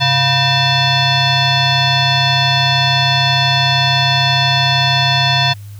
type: tone with frequency modulation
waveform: sine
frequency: 1813 Hz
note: A#6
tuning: 49 cents flat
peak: -10 dBFS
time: 0-5.54 s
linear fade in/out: 20 ms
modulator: 839 Hz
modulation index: 3.1
effects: added 102 Hz sine -29 dBFS peak until 5.79 s + white hiss -47 dBFS RMS until 5.79 s